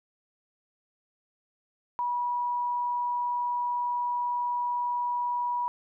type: tone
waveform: sine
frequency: 971 Hz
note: B5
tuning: 30 cents flat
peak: -26 dBFS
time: 1.99-5.68 s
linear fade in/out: 0 ms
effects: none